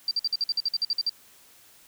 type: tone bursts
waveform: sine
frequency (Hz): 4699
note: D8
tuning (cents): 0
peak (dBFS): -22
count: 13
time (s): 0.08-1.095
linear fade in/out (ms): 2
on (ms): 31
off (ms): 51
effects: white hiss -55 dBFS RMS until 1.87 s